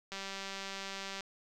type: click train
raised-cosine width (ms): 0.2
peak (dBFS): -24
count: 213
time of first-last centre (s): 0.12-1.207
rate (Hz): 195
effects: none